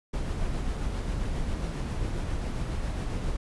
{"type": "noise with tremolo", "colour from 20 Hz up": "brown", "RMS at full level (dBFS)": -29, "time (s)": [0.13, 3.37], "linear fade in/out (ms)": 10, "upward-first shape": "sine", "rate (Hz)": 7.4, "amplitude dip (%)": 25, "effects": ["resampled to 24000 Hz"]}